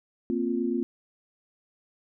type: chord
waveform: sine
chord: Bb suspended second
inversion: none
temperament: equal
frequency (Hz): 233.1 / 261.6 / 349.2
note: Bb3 / C4 / F4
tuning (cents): 0 / 0 / 0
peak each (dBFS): -29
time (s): 0.3-0.83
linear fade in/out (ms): 0
effects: none